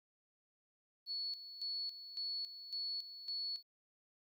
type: tone with tremolo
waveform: sine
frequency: 4406 Hz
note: C#8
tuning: 11 cents flat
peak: -38 dBFS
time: 1.06-3.63 s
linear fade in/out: 50 ms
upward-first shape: square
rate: 1.8 Hz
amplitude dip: 70%
effects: 12-bit